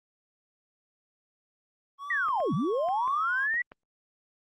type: tone with vibrato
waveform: triangle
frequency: 1100 Hz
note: C#6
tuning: 14 cents flat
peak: -34 dBFS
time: 1.98-3.48 s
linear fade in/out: 50 ms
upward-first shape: triangle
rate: 2 Hz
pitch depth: 110 cents each way
type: linear two-way sweep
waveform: sine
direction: down then up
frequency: 1975.5 to 129.5 to 1975.5 Hz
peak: -25 dBFS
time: 2.1-3.62 s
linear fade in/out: 5 ms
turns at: 2.54 s
type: clicks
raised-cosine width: 0.5 ms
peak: -30 dBFS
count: 6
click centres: 2.286 / 2.403 / 2.887 / 3.078 / 3.542 / 3.719 s
effects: Opus 32 kbps